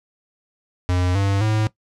square tone with pitch steps, 90.1 / 98.82 / 108.39 Hz, F#2 / G2 / A2, -45 / +14 / -26 cents, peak -18 dBFS, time 0.89-1.67 s, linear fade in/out 0 ms, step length 260 ms, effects noise-tail reverb RT60 0.1 s tail -18 dB re dry + low-pass 7000 Hz 12 dB/octave

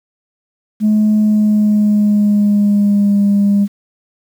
sine tone with pitch glide, 213.1 to 201.8 Hz, G#3 to G#3, +45 to -49 cents, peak -7 dBFS, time 0.8-3.68 s, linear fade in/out 50 ms, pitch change -94 cents, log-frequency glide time 1.19-3.23 s, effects tanh soft clip ceiling -6 dBFS + 7-bit

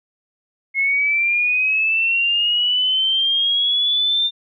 sine linear sweep, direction up, 2162 to 3613 Hz, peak -15 dBFS, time 0.74-4.31 s, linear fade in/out 50 ms, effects none

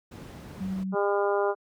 brown noise, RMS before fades -37 dBFS, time 0.11-0.84 s, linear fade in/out 10 ms
sine tone, 190 Hz, F#3, 46 cents sharp, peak -28 dBFS, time 0.6-0.95 s, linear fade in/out 10 ms
harmonic tone, 201.7 Hz, G3, 50 cents sharp, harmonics 2 / 3 / 4 / 5 / 6 / 7, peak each -25 / -29 / -31 / -33 / -35 / -36 dBFS, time 0.92-1.55 s, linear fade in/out 50 ms
effects high-pass 100 Hz 12 dB/octave

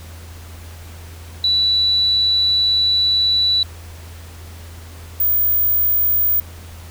sine tone pair in turn, 3951 / 15055 Hz, B7 / A#9, 0 / +16 cents, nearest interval octave + major seventh, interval 2316 cents, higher second, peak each -13 dBFS, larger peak neither, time 1.44-3.63 / 5.2-6.4 s, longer first, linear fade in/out 2 ms, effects added 83 Hz sine -34 dBFS peak until 6.9 s + pink hiss -42 dBFS RMS until 6.9 s

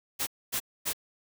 white noise bursts, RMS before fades -30 dBFS, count 3, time 0.19-0.933 s, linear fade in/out 20 ms, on 81 ms, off 250 ms, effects none

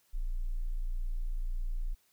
sine tone, 29.14 Hz, A#0, in tune, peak -30 dBFS, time 0.13-1.95 s, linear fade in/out 20 ms, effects white hiss -70 dBFS RMS until 2.12 s

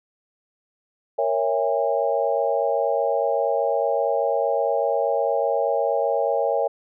sine chord, A# half-diminished seventh, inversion none, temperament equal with one note detuned, 466.2 / 554.4 / 659.3 / 812.6 Hz, A#4 / C#5 / E5 / G#5, 0 / 0 / 0 / -38 cents, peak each -25 / -23 / -25 / -26 dBFS, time 1.18-6.68 s, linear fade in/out 10 ms, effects none

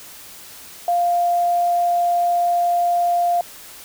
sine tone, 698.5 Hz, F5, in tune, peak -15 dBFS, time 0.88-3.41 s, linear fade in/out 2 ms, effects white hiss -40 dBFS RMS until 3.84 s

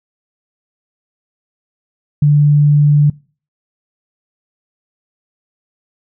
sine tone, 146.83 Hz, D3, in tune, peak -6 dBFS, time 2.22-3.1 s, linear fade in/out 5 ms, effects noise-tail reverb RT60 0.4 s tail -24 dB re dry

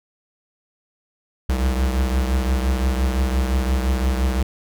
square beating tone pair, 63.7 / 69.5 Hz, C2 / C#2, -46 / +5 cents, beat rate 5.8 Hz, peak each -19 / -26 dBFS, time 1.49-4.43 s, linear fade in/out 5 ms, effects none

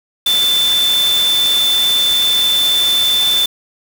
sine tone in noise, 3531 Hz, A7, 5 cents sharp, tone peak -11 dBFS, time 0.26-3.46 s, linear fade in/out 5 ms, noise white, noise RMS -22 dBFS, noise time 0.26-3.46 s, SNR +8 dB, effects none

